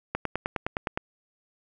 click train, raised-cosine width 0.5 ms, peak -12 dBFS, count 9, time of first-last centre 0.15-0.975 s, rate 9.7 Hz, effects none

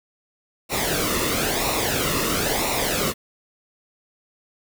pink noise with flanger, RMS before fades -23 dBFS, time 0.69-3.14 s, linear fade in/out 50 ms, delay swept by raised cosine 0.62 to 1.3 ms, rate 1 Hz, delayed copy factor -0.65, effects none

